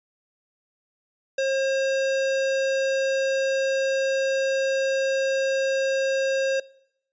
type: tone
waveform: square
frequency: 537 Hz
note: C5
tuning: 45 cents sharp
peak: -22 dBFS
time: 1.38-6.6 s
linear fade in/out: 5 ms
effects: noise-tail reverb RT60 0.7 s tail -22 dB re dry + resampled to 16000 Hz